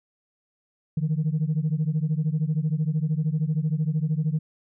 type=beating tone pair; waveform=sine; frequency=149.8 / 162.8 Hz; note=D3 / E3; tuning=+35 / -21 cents; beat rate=13 Hz; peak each=-23 / -24 dBFS; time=0.97-4.39 s; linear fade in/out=5 ms; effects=tanh soft clip ceiling -17 dBFS